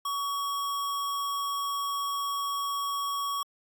sine tone with sample-and-hold, 1129 Hz, C#6, 31 cents sharp, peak -28 dBFS, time 0.05-3.43 s, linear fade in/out 5 ms, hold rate 4410 Hz, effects AAC 64 kbps

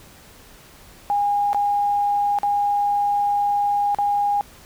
sine tone with dropouts, 816 Hz, G#5, 31 cents flat, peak -17 dBFS, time 1.1-4.41 s, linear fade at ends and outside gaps 0 ms, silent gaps 1.531-1.546 / 2.387-2.432 / 3.947-3.986 s, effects pink hiss -47 dBFS RMS until 4.65 s

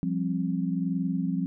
sine chord, F suspended second, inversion none, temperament equal with one note detuned, 174.61 / 196 / 265.4 Hz, F3 / G3 / C4, 0 / 0 / +25 cents, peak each -28 / -31 / -30 dBFS, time 0.03-1.46 s, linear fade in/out 0 ms, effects none

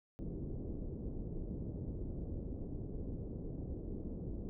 pink low-pass noise, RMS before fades -42 dBFS, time 0.19-4.49 s, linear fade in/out 0 ms, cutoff 420 Hz, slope 24 dB/octave, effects none

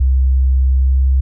sine tone with pitch glide, 65.41 to 66.13 Hz, C2 to C2, 0 to +19 cents, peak -9 dBFS, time 0-1.21 s, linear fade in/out 10 ms, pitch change +19 cents, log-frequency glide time 0.67-1.09 s, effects none

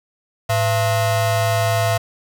40% pulse ring-modulated tone, 392 Hz, G4, in tune, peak -12 dBFS, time 0.49-1.98 s, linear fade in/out 10 ms, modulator 284 Hz, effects none

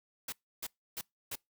white noise bursts, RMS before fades -39 dBFS, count 4, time 0.28-1.356 s, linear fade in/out 5 ms, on 44 ms, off 300 ms, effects noise-tail reverb RT60 0.2 s tail -26 dB re dry

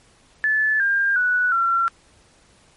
sine tone with pitch steps, 1736 / 1601.1 / 1476.8 / 1362 Hz, A6 / G6 / F#6 / F6, -24 / +36 / -4 / -44 cents, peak -16 dBFS, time 0.44-1.88 s, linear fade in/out 0 ms, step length 360 ms, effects pink hiss -55 dBFS RMS until 2.76 s + MP3 48 kbps

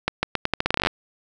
accelerating click train, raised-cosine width 0.3 ms, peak -4 dBFS, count 16, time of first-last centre 0.08-0.871 s, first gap 150 ms, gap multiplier 0.82, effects none

